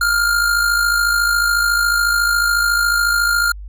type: tone with amplitude modulation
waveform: square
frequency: 1405 Hz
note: F6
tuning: 10 cents sharp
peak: -12 dBFS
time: 0.01-3.52 s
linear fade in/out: 5 ms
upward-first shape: sine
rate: 54 Hz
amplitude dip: 50%
effects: added 50 Hz sine -29 dBFS peak until 3.68 s